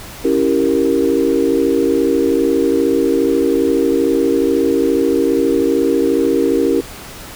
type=chord; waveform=sine; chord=C# diminished seventh; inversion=none; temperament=equal; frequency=277.2 / 329.6 / 392 / 466.2 Hz; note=C#4 / E4 / G4 / Bb4; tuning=0 / 0 / 0 / 0 cents; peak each=-17 dBFS; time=0.24-6.81 s; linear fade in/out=10 ms; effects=pink hiss -33 dBFS RMS until 7.35 s